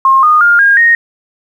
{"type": "tone with pitch steps", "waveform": "sine", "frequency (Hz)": [1069, 1228, 1410.6, 1620.3, 1861.2], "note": ["C6", "D#6", "F6", "G#6", "A#6"], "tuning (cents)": [37, -23, 17, -43, -3], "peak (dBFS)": -4, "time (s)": [0.05, 0.95], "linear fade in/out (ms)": 2, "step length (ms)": 180, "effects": ["7-bit"]}